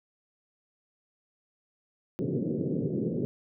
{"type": "band-pass noise", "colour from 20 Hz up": "pink", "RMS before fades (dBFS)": -30, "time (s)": [2.19, 3.25], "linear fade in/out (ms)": 0, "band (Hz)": [120, 480], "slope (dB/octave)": 48, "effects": []}